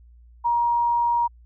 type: tone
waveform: sine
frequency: 947 Hz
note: A#5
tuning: 27 cents sharp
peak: -18 dBFS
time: 0.44-1.28 s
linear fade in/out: 20 ms
effects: added 59 Hz sine -47 dBFS peak until 1.45 s